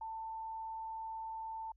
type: tone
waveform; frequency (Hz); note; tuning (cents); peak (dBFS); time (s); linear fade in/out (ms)
sine; 891; A5; +22; -40; 0.01-1.72; 5
effects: added 50 Hz sine -64 dBFS peak until 1.76 s